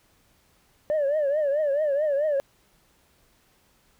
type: tone with vibrato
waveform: sine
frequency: 585 Hz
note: D5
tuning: 7 cents flat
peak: -19 dBFS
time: 0.9-2.4 s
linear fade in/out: 0 ms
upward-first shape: triangle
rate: 4.6 Hz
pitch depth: 140 cents each way
effects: tanh soft clip ceiling -19 dBFS + pink hiss -63 dBFS RMS until 3.99 s